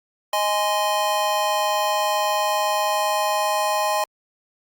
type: chord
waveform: square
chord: Ab major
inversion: second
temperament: just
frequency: 623 / 830.6 / 1038.3 Hz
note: Eb5 / Ab5 / C6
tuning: +2 / 0 / -14 cents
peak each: -25 / -24 / -25 dBFS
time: 0.33-4.04 s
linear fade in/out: 2 ms
effects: Opus 48 kbps